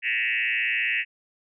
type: tone with frequency modulation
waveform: sine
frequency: 2270 Hz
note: C#7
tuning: 41 cents sharp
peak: -22 dBFS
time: 0.02-1.05 s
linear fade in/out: 50 ms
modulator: 115 Hz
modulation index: 4.3
effects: none